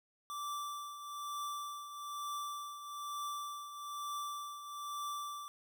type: tone with tremolo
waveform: square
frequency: 1168 Hz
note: D6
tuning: 10 cents flat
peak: -38 dBFS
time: 0.3-5.48 s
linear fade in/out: 0 ms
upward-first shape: triangle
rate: 1.1 Hz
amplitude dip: 65%
effects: none